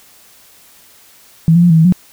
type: tone with pitch steps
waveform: sine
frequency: 163.2 / 172 / 175 / 162 / 160.9 / 181.1 Hz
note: E3 / F3 / F3 / E3 / E3 / F#3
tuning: -17 / -26 / +4 / -30 / -42 / -37 cents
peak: -5 dBFS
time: 1.48-1.924 s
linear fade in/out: 0 ms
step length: 74 ms
effects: white hiss -45 dBFS RMS until 2.12 s